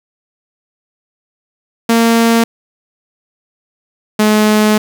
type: tone pair in turn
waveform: sawtooth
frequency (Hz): 230 / 213.2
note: A#3 / G#3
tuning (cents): -23 / +46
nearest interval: minor second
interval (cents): 131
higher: first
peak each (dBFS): -4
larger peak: neither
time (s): 1.89-2.44 / 4.19-4.78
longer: second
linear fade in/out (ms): 5
effects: 7-bit